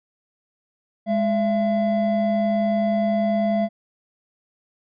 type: tone pair together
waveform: triangle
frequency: 207.7 / 673.3 Hz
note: G#3 / E5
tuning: 0 / +36 cents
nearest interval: octave + minor sixth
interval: 2036 cents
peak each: -19 dBFS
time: 1.06-3.69 s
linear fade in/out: 50 ms
effects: resampled to 11025 Hz